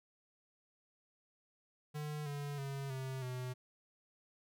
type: tone with pitch steps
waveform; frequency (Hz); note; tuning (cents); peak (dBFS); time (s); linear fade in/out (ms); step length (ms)
square; 150.1 / 143.82 / 137.8 / 132.04 / 126.51; D3 / D3 / C#3 / C3 / B2; +38 / -36 / -10 / +16 / +42; -40; 1.94-3.54; 20; 320
effects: none

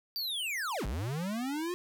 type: linear two-way sweep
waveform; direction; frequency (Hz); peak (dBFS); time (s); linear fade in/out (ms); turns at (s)
square; down then up; 4706 to 44.62 to 363.9; -33; 0.16-1.74; 0; 0.86
effects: none

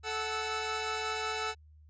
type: tone cluster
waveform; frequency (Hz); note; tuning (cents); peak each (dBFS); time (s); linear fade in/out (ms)
15% pulse; 436.5 / 743 / 1315; A4 / F#5 / E6; -14 / +7 / -5; -29 / -32 / -31; 0.03-1.55; 50
effects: added 76 Hz sine -54 dBFS peak until 1.89 s + resampled to 16000 Hz

